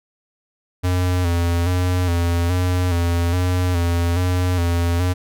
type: tone with vibrato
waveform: square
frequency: 88 Hz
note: F2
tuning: 14 cents sharp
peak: -17 dBFS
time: 0.83-5.14 s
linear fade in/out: 20 ms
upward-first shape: square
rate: 1.2 Hz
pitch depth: 45 cents each way
effects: none